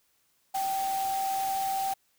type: tone in noise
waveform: sine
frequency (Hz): 776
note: G5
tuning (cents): -18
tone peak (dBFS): -27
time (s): 0.54-1.94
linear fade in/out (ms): 10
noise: white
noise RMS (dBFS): -39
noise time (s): 0.54-1.94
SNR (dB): +9
effects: white hiss -70 dBFS RMS until 2.18 s